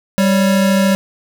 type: tone pair together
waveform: square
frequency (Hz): 196.01 / 554.4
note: G3 / C#5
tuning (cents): 0 / 0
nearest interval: octave + tritone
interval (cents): 1800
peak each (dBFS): -12 / -19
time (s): 0.18-0.95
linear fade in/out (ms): 0
effects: none